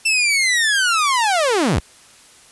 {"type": "linear sweep", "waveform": "sawtooth", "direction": "down", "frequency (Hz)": [2688, 40.47], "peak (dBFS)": -11, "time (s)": [0.05, 1.8], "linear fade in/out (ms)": 10, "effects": ["white hiss -47 dBFS RMS until 2.51 s", "resampled to 24000 Hz"]}